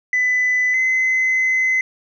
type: tone pair in turn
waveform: sine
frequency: 2000 / 2043 Hz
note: B6 / C7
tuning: +21 / -42 cents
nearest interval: unison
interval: 37 cents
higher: second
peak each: -13 dBFS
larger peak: neither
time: 0.13-0.74 / 0.74-1.81 s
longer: second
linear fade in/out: 2 ms
effects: tanh soft clip ceiling -12 dBFS